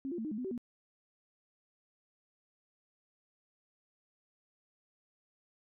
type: tone with pitch steps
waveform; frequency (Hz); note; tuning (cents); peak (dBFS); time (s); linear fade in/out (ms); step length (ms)
sine; 270.2 / 346.8 / 223.6 / 308.7 / 212.2 / 251.6 / 381.2 / 241.6; C#4 / F4 / A3 / D#4 / G#3 / B3 / G4 / B3; -44 / -12 / +28 / -14 / +38 / +32 / -48 / -38; -35; 0.05-0.578; 0; 66
effects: none